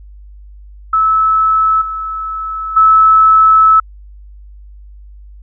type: tone with level steps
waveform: sine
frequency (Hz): 1303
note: E6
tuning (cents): -20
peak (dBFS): -8 / -18 / -4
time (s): 0.93-3.8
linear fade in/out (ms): 5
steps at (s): 1.81 / 2.76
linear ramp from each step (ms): 10
effects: added 50 Hz sine -33 dBFS peak until 5.42 s

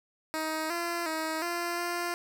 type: tone with pitch steps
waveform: 10% pulse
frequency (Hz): 314.9 / 342.6 / 317.3 / 345.3 / 347.8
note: D#4 / F4 / D#4 / F4 / F4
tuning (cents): +21 / -33 / +34 / -20 / -7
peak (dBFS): -22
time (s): 0.34-2.14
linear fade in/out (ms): 0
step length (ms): 360
effects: 8-bit

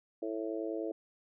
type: harmonic tone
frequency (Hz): 110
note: A2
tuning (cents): 0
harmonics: 3 / 4 / 5 / 6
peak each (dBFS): -37 / -39 / -41 / -43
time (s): 0.22-0.92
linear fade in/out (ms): 5
effects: none

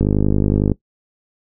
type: click train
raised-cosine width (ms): 3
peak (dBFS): -3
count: 37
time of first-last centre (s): 0.01-0.717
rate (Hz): 50.9
effects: noise-tail reverb RT60 0.1 s tail -19 dB re dry

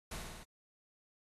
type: noise with echo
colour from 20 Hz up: pink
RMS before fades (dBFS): -43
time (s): 0.11-0.17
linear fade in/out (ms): 5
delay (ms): 53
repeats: 5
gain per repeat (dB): -2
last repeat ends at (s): 0.435
effects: AAC 32 kbps

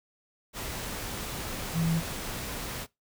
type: tone in noise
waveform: sine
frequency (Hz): 164.7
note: E3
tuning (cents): -1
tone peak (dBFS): -24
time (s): 1.73-2.02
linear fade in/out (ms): 50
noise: pink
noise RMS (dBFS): -36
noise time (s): 0.53-2.87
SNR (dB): +9
effects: noise-tail reverb RT60 0.2 s tail -22 dB re dry

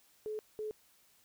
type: tone bursts at uneven times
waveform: sine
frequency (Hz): 428.8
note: A4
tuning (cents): -45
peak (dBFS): -36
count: 2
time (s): 0.26-0.39 / 0.59-0.71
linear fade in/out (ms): 0
effects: white hiss -67 dBFS RMS until 1.24 s

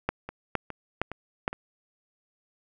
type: two click trains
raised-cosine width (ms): 0.5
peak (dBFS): -21 / -10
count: 4 / 4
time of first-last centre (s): 0.29-1.53 / 0.09-1.479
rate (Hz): 2.42 / 2.16
effects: none

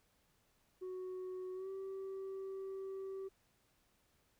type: tone with pitch glide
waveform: sine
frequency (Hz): 370 to 385.7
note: F#4 to G4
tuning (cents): 0 to -28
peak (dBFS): -39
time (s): 0.81-3.29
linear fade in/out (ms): 20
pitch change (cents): +72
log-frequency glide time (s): 1.54-1.69
effects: tanh soft clip ceiling -41 dBFS + pink hiss -75 dBFS RMS until 4.39 s

